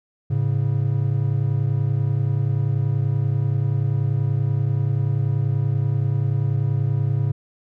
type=tone pair together; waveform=triangle; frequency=108.2 / 138.59 Hz; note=A2 / C#3; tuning=-29 / 0 cents; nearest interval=major third; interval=429 cents; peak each=-19 dBFS; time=0.3-7.32 s; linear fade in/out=10 ms; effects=none

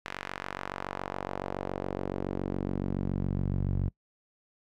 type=tone with band-pass filter sweep; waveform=sawtooth; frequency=47.13 Hz; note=F#1; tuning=33 cents sharp; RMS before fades=-33 dBFS; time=0.05-3.89 s; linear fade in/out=10 ms; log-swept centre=2000 to 110 Hz; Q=1.1; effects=noise-tail reverb RT60 0.1 s tail -23 dB re dry

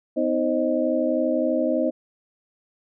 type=tone cluster; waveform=sine; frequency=254 / 317.4 / 529 / 621 Hz; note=B3 / D#4 / C5 / D#5; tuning=+49 / +35 / +19 / -3 cents; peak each=-25 dBFS; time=0.16-1.91 s; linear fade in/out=20 ms; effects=none

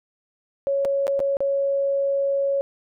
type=tone with dropouts; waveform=sine; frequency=554.4 Hz; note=C#5; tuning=in tune; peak=-19 dBFS; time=0.67-2.61 s; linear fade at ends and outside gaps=0 ms; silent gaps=0.849-0.853 / 1.069-1.079 / 1.193-1.202 / 1.369-1.405 s; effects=none

